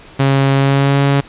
sawtooth tone with pitch glide, 136.7 to 139.81 Hz, C#3 to C#3, -24 to +15 cents, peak -6 dBFS, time 0.19-1.21 s, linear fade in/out 10 ms, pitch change +39 cents, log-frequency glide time 0.55-0.99 s, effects pink hiss -39 dBFS RMS until 1.28 s + resampled to 8000 Hz

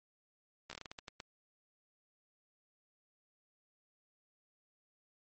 slowing click train, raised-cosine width 0.2 ms, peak -27 dBFS, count 11, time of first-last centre 0.7-1.202 s, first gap 13 ms, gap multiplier 1.28, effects MP3 32 kbps

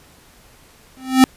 square tone with exponential growth, 260.6 Hz, C4, 7 cents flat, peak -4 dBFS, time 0.97-1.24 s, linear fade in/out 0 ms, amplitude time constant 58 ms, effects pink hiss -49 dBFS RMS until 1.36 s + resampled to 32000 Hz

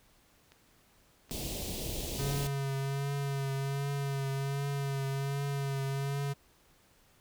click train, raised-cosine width 0.2 ms, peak -37 dBFS, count 4, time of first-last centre 0.52-2.846 s, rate 1.29 Hz
pink band-stop noise, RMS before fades -37 dBFS, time 1.31-2.47 s, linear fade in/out 0 ms, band 690 to 2800 Hz, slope 24 dB/octave
square tone with vibrato, 138.59 Hz, C#3, in tune, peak -32 dBFS, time 2.18-6.34 s, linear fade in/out 20 ms, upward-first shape triangle, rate 1.3 Hz, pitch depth 33 cents each way
effects pink hiss -65 dBFS RMS until 7.2 s

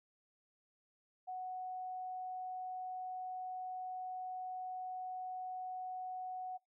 sine tone, 740 Hz, F#5, in tune, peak -40 dBFS, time 1.27-6.58 s, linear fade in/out 20 ms, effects noise-tail reverb RT60 0.2 s tail -25 dB re dry

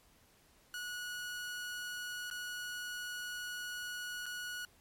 sawtooth tone with dropouts, 1461 Hz, F#6, 22 cents flat, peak -36 dBFS, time 0.74-4.65 s, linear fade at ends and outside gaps 1 ms, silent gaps 2.301-2.311 / 4.258-4.263 s, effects pink hiss -66 dBFS RMS until 4.8 s + MP3 64 kbps

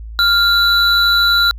triangle tone pair together, 1396.9 / 3956 Hz, F6 / B7, 0 / +2 cents, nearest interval octave + tritone, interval 1802 cents, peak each -11 dBFS, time 0.19-1.51 s, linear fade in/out 0 ms, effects added 55 Hz sine -27 dBFS peak until 1.58 s

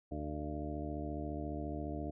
harmonic tone with a mistuned harmonic, 74.5 Hz, D2, 25 cents sharp, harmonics 1 / 2 / 3 / 4 / 5 / 6 / 8 / 9, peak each -42 / -46 / -48 / -42 / -49 / -50 / -48 / -47 dBFS, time 0.11-2.11 s, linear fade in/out 10 ms, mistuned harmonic 9, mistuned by +39 cents, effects none

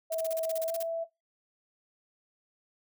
sine tone with pitch glide, 649 to 661.9 Hz, E5 to E5, -27 to +7 cents, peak -29 dBFS, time 0.1-1.05 s, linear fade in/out 20 ms, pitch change +34 cents, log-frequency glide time 0.65-0.72 s
blue noise bursts, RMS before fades -39 dBFS, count 12, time 0.12-0.828 s, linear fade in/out 2 ms, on 26 ms, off 36 ms
effects noise-tail reverb RT60 0.2 s tail -20 dB re dry

